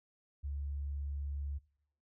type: tone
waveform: sine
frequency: 71 Hz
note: C#2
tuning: 42 cents sharp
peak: -36 dBFS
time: 0.43-1.59 s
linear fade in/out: 20 ms
effects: noise-tail reverb RT60 0.7 s tail -22 dB re dry